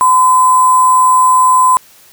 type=tone with sample-and-hold; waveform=sine; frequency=1021 Hz; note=C6; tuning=43 cents flat; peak=-5 dBFS; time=0.01-1.77 s; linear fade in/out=0 ms; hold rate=8820 Hz; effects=white hiss -43 dBFS RMS until 2.12 s